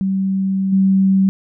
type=tone with level steps; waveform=sine; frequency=192.3 Hz; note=G3; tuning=33 cents flat; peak=-15 / -10 dBFS; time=0.01-1.29 s; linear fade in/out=0 ms; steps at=0.72 s; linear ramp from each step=10 ms; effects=none